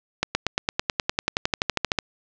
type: accelerating click train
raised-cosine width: 0.2 ms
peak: -3 dBFS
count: 20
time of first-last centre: 0.23-1.988 s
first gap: 120 ms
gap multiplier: 0.97
effects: low-pass 6000 Hz 12 dB/octave